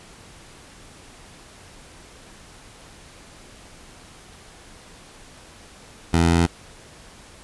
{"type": "tone with pitch steps", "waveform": "15% pulse", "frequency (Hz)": [83.5, 83.98, 84.47, 84.96], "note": ["E2", "E2", "E2", "F2"], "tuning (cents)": [23, 33, 43, -47], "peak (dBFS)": -9, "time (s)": [6.13, 6.466], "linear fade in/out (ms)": 10, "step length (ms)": 84, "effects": ["pink hiss -46 dBFS RMS until 7.43 s", "resampled to 24000 Hz"]}